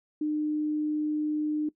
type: tone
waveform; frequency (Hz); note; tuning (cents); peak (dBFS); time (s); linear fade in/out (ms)
sine; 302.9; D#4; -46; -25; 0.21-1.69; 5
effects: noise-tail reverb RT60 0.1 s tail -19 dB re dry